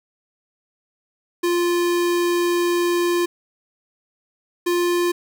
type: tone pair in turn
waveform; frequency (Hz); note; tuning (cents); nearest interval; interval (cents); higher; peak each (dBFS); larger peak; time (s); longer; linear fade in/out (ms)
square; 348.6 / 349.9; F4 / F4; -3 / +3; unison; 6; second; -18; neither; 1.43-3.26 / 4.66-5.12; first; 10
effects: 8-bit